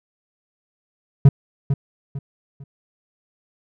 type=tone with echo; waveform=triangle; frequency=138.6 Hz; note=C#3; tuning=in tune; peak=-3 dBFS; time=1.25-1.29 s; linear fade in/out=5 ms; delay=450 ms; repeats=3; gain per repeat=-10 dB; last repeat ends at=2.64 s; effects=none